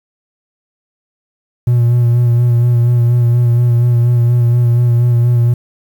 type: tone with vibrato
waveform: triangle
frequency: 120 Hz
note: B2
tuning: 49 cents flat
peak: -5 dBFS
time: 1.67-5.54 s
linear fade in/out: 5 ms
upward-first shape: sine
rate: 4.2 Hz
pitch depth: 28 cents each way
effects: tanh soft clip ceiling -1 dBFS + 7-bit